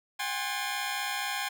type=tone cluster; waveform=15% pulse; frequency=746 / 810 / 1055 / 1738 Hz; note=F#5 / G#5 / C6 / A6; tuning=+14 / -43 / +14 / -22 cents; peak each=-33 / -27 / -30 / -33 dBFS; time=0.19-1.49 s; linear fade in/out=10 ms; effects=none